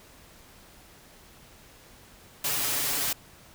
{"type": "noise with comb filter", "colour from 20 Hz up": "white", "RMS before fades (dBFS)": -28, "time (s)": [2.44, 3.13], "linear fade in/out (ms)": 5, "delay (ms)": 7, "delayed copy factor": 0.9, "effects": ["pink hiss -53 dBFS RMS until 3.54 s"]}